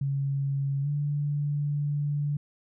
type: tone with pitch glide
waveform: sine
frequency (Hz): 138.59 to 145.65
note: C#3 to D3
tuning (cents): 0 to -14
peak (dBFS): -25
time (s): 0.01-2.37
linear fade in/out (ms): 5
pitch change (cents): +86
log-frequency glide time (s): 0.82-0.88
effects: none